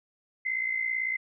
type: tone pair together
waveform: sine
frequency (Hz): 2056 / 2114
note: C7 / C7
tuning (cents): -31 / +17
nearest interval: unison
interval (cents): 48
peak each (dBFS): -28 / -33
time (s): 0.45-1.17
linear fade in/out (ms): 10
effects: none